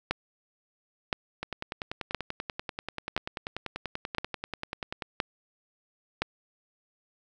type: two click trains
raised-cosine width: 0.3 ms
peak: -17 / -10 dBFS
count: 38 / 7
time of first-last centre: 1.43-5.022 / 0.11-6.22 s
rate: 10.3 / 0.982 Hz
effects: none